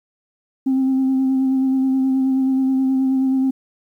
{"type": "tone with vibrato", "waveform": "sine", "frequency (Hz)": 264.2, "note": "C4", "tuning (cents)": 17, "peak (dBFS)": -13, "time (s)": [0.66, 3.51], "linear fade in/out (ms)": 10, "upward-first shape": "sine", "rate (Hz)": 9.4, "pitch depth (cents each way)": 19, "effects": ["tanh soft clip ceiling -12 dBFS", "9-bit"]}